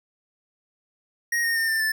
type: tone with pitch steps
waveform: square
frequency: 1876 / 1845.9 / 1816.3 / 1787.1 / 1758.5 Hz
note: A#6 / A#6 / A#6 / A6 / A6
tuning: +11 / -18 / -45 / +26 / -1 cents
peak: -22 dBFS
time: 1.32-1.92 s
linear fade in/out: 5 ms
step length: 120 ms
effects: none